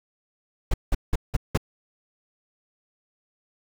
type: noise bursts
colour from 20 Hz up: brown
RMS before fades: -20 dBFS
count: 5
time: 0.71-1.575 s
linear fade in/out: 5 ms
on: 29 ms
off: 180 ms
effects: none